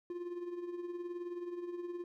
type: tone with tremolo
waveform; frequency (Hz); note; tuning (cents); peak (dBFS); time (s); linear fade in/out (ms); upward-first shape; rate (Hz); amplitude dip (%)
triangle; 350.4; F4; +6; -34; 0.1-2.04; 2; triangle; 19; 65
effects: none